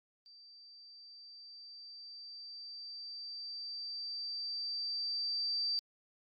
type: tone with level ramp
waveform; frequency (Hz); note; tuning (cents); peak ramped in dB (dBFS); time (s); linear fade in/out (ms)
sine; 4662; D8; -14; -55 to -31; 0.26-5.79; 0
effects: Opus 48 kbps